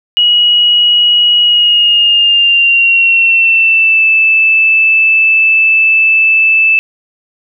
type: tone with pitch glide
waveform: sine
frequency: 2905 to 2633 Hz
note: F#7 to E7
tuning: -32 to -3 cents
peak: -5 dBFS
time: 0.17-6.79 s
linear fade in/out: 0 ms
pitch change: -171 cents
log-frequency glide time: 1.43-4.05 s
effects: none